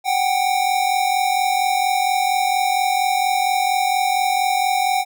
square tone pair together, 745 / 789.3 Hz, F#5 / G5, +12 / +12 cents, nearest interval minor second, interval 100 cents, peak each -20 dBFS, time 0.04-5.05 s, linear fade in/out 50 ms, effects none

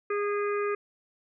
harmonic tone, 410.2 Hz, G#4, 21 cents flat, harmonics 1 / 3 / 4 / 5 / 6, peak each -27 / -33 / -40 / -41 / -42 dBFS, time 0.1-0.75 s, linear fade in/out 5 ms, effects none

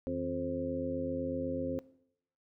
harmonic tone with a mistuned harmonic, 88 Hz, F2, 14 cents sharp, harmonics 1 / 2 / 3 / 4 / 5 / 6, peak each -44 / -45 / -35 / -44 / -43 / -37 dBFS, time 0.07-1.79 s, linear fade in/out 0 ms, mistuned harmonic 2, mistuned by -140 cents, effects noise-tail reverb RT60 0.7 s tail -19 dB re dry

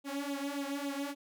sawtooth tone with flanger, 281 Hz, C#4, 24 cents sharp, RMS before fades -37 dBFS, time 0.04-1.15 s, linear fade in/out 50 ms, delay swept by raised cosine 0.27 to 3.27 ms, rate 3.6 Hz, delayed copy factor +0.75, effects none

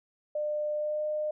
sine tone with pitch glide, 600 to 607.3 Hz, D5 to D#5, +37 to -42 cents, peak -28 dBFS, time 0.35-1.31 s, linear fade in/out 5 ms, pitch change +21 cents, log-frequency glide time 0.75-1.05 s, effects none

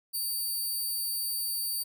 5% pulse tone, 4614 Hz, D8, 31 cents flat, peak -23 dBFS, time 0.13-1.84 s, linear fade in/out 20 ms, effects none

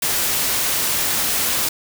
white noise, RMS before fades -20 dBFS, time 0.02-1.69 s, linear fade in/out 5 ms, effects none

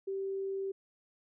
sine tone, 388.7 Hz, G4, 15 cents flat, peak -33 dBFS, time 0.07-0.72 s, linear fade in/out 10 ms, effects none

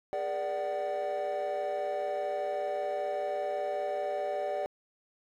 triangle tone cluster, 410.7 / 475.8 / 588 / 752 Hz, G#4 / A#4 / D5 / F#5, -19 / +35 / +2 / +28 cents, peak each -36 / -39 / -30 / -33 dBFS, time 0.13-4.66 s, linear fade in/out 0 ms, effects tanh soft clip ceiling -23 dBFS

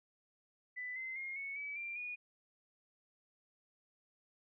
sine tone with pitch steps, 1993 / 2063 / 2136 / 2211 / 2289 / 2370 / 2454 Hz, B6 / C7 / C7 / C#7 / D7 / D7 / D#7, +15 / -25 / +35 / -5 / -45 / +15 / -25 cents, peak -40 dBFS, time 0.76-2.16 s, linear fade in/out 20 ms, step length 200 ms, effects none

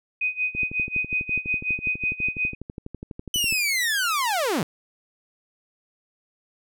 sine tone with tremolo, 2500 Hz, D#7, 8 cents sharp, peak -20 dBFS, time 0.21-2.55 s, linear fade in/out 5 ms, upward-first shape sine, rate 5.5 Hz, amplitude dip 90%
click train, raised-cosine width 3 ms, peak -22 dBFS, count 37, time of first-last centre 0.55-3.525 s, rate 12.1 Hz
sawtooth linear sweep, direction down, 3023 to 133.2 Hz, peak -18 dBFS, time 3.34-4.63 s, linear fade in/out 2 ms
effects none

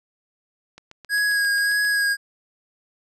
click train, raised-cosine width 0.2 ms, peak -25 dBFS, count 9, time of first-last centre 0.78-1.85 s, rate 7.48 Hz
square tone with vibrato, 1650 Hz, G#6, 12 cents flat, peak -19 dBFS, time 1.09-2.17 s, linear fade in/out 50 ms, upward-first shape sine, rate 1.7 Hz, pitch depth 20 cents each way
effects low-pass 12000 Hz 12 dB/octave

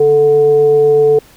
sine tone with frequency modulation, 440 Hz, A4, in tune, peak -6 dBFS, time 0-1.19 s, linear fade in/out 5 ms, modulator 296 Hz, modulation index 0.27, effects pink hiss -44 dBFS RMS until 1.36 s

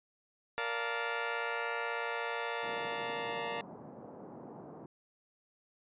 15% pulse chord, Bb major seventh, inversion none, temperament just, 466.2 / 582.7 / 699.2 / 874.1 Hz, Bb4 / D5 / F5 / A5, 0 / -14 / +2 / -12 cents, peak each -31 / -35 / -34 / -36 dBFS, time 0.58-3.61 s, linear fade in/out 0 ms
pink band-pass noise, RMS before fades -49 dBFS, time 2.63-4.86 s, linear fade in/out 2 ms, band 150 to 910 Hz, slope 24 dB/octave
effects resampled to 8000 Hz

